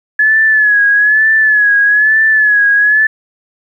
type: tone with vibrato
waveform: sine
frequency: 1705 Hz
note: G#6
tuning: 45 cents sharp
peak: -6 dBFS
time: 0.19-3.07 s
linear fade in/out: 5 ms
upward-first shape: sine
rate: 1.1 Hz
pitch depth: 61 cents each way
effects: 8-bit